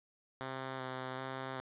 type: tone with vibrato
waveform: 5% pulse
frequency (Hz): 130.81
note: C3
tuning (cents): 0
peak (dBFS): -28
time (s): 0.41-1.6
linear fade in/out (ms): 0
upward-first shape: square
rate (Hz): 1.3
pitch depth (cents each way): 15
effects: resampled to 8000 Hz + 11-bit